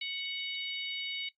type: harmonic tone with a mistuned harmonic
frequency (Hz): 740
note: F#5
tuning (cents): 0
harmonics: 3 / 4 / 5 / 6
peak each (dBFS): -39 / -39 / -40 / -47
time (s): 0.01-1.29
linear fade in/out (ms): 5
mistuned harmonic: 5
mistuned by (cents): +31
effects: noise-tail reverb RT60 0.1 s tail -17 dB re dry + Opus 32 kbps